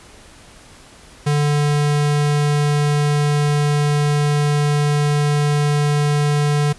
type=tone; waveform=square; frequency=146.83 Hz; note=D3; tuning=in tune; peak=-15 dBFS; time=1.26-6.73 s; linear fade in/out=10 ms; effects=pink hiss -44 dBFS RMS until 6.78 s + resampled to 24000 Hz